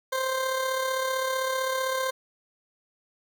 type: tone with amplitude modulation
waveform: 20% pulse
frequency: 523.3 Hz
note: C5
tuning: in tune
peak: -19 dBFS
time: 0.12-2.11 s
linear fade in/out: 10 ms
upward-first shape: sine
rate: 35.6 Hz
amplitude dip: 40%
effects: none